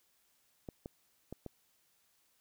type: clicks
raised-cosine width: 2 ms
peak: -29 dBFS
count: 4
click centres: 0.688 / 0.859 / 1.326 / 1.463 s
effects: white hiss -73 dBFS RMS until 2.4 s